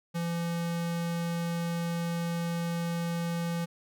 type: tone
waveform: square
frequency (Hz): 169.6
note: E3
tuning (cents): +50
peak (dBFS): -30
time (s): 0.14-3.66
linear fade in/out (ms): 20
effects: none